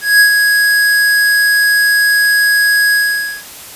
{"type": "tone with ADSR envelope", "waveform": "square", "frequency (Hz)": 1661.2, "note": "G#6", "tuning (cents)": 0, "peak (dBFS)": -4, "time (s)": [0.01, 3.44], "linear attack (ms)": 190, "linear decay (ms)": 96, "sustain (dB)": -5, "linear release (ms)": 510, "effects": ["white hiss -32 dBFS RMS until 3.75 s", "resampled to 32000 Hz"]}